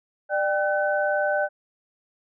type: tone cluster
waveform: sine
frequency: 596 / 786 / 1514 Hz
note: D5 / G5 / F#6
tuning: +25 / +4 / +39 cents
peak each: -23 / -27 / -26 dBFS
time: 0.29-1.49 s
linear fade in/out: 50 ms
effects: none